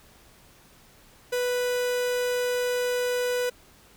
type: tone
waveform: 45% pulse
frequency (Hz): 493.9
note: B4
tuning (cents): 0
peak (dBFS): -24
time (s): 1.32-3.5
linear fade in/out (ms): 10
effects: pink hiss -55 dBFS RMS until 3.96 s